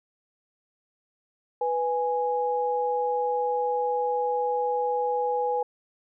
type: tone pair together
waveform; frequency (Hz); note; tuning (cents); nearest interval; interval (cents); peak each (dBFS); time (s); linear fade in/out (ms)
sine; 494 / 830; B4 / G#5; 0 / -1; major sixth; 899; -26; 1.61-5.63; 5
effects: none